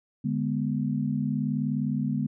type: chord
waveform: sine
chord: G# diminished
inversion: second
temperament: equal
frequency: 146.83 / 207.7 / 246.9 Hz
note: D3 / G#3 / B3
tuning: 0 / 0 / 0 cents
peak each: -29 dBFS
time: 0.24-2.27 s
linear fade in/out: 10 ms
effects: none